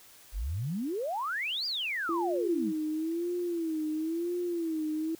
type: exponential two-way sweep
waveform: sine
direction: up then down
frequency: 41.2 to 4964 to 174.8 Hz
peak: -30 dBFS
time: 0.32-2.73 s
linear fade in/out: 50 ms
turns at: 1.66 s
type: tone with vibrato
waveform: sine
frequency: 330 Hz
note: E4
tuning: 2 cents sharp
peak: -29 dBFS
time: 2.09-5.15 s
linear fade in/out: 2 ms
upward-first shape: sine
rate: 0.98 Hz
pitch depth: 120 cents each way
effects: white hiss -55 dBFS RMS until 5.19 s